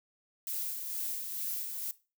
violet noise with tremolo, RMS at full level -35 dBFS, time 0.47-1.91 s, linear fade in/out 0 ms, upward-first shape sine, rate 2.2 Hz, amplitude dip 40%, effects noise-tail reverb RT60 0.3 s tail -18 dB re dry

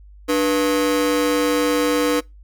45% pulse ring-modulated tone, 392 Hz, G4, in tune, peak -13 dBFS, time 0.28-2.21 s, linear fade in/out 20 ms, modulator 95.8 Hz, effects noise-tail reverb RT60 0.2 s tail -23 dB re dry + added 50 Hz sine -41 dBFS peak until 2.43 s

